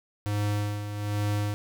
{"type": "tone with tremolo", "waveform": "square", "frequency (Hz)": 103.6, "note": "G#2", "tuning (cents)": -4, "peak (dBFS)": -25, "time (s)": [0.26, 1.54], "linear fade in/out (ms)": 0, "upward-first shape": "sine", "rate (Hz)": 1.2, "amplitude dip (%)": 60, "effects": []}